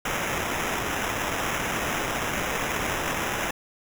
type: noise with sample-and-hold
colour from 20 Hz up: white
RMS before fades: -28 dBFS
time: 0.05-3.51 s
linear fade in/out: 5 ms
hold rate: 4410 Hz
effects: none